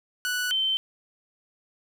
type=tone pair in turn; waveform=sawtooth / sine; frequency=1480 / 3093 Hz; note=F#6 / G7; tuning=0 / -24 cents; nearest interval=octave + minor second; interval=1276 cents; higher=second; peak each=-22 dBFS; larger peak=neither; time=0.25-0.51 / 0.51-0.77 s; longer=neither; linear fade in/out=0 ms; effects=9-bit